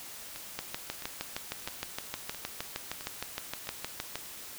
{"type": "two click trains", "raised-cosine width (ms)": 0.2, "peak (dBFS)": [-16, -24], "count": [24, 6], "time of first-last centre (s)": [[0.59, 4.156], [0.36, 3.671]], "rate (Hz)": [6.45, 1.51], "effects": ["white hiss -45 dBFS RMS until 4.58 s"]}